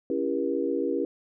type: chord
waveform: sine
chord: C# diminished seventh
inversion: none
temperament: just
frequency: 277.2 / 332.6 / 399.1 / 479 Hz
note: C#4 / E4 / G4 / Bb4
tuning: 0 / +16 / +31 / +47 cents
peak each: -30 dBFS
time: 0.1-1.05 s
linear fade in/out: 2 ms
effects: none